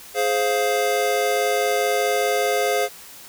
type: chord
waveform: square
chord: F minor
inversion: first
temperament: just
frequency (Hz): 419.1 / 523.8 / 698.5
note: Ab4 / C5 / F5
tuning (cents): +16 / +2 / 0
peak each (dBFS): -24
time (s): 0.14-2.89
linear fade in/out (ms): 50
effects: white hiss -42 dBFS RMS until 3.28 s